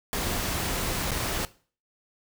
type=noise with dropouts; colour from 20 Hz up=pink; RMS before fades=-29 dBFS; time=0.13-1.45 s; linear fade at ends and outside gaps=0 ms; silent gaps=1.108-1.117 s; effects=noise-tail reverb RT60 0.4 s tail -18 dB re dry